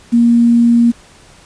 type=tone with quantisation; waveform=sine; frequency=235.4 Hz; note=A#3; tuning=17 cents sharp; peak=-6 dBFS; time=0.12-0.92 s; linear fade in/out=20 ms; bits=6; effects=pink hiss -43 dBFS RMS until 1.45 s + resampled to 22050 Hz